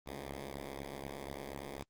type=beating tone pair; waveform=5% pulse; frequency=68.6 / 72.6 Hz; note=C#2 / D2; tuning=-17 / -19 cents; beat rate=4 Hz; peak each=-32 / -36 dBFS; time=0.06-1.83 s; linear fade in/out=5 ms; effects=Opus 24 kbps